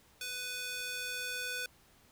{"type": "tone with high-pass filter sweep", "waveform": "square", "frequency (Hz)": 497, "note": "B4", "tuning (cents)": 11, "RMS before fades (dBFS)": -39, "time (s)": [0.21, 1.66], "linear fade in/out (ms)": 2, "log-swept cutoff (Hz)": [2500, 1500], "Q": 0.92, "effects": ["pink hiss -64 dBFS RMS until 2.11 s"]}